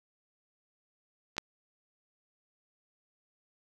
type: clicks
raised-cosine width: 0.2 ms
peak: -30 / -11 dBFS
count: 2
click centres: 1.367 / 1.381 s
effects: none